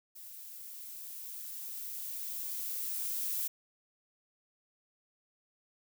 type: noise with level ramp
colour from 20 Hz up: violet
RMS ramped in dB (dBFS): -49 to -34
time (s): 0.15-3.48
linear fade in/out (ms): 10
effects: none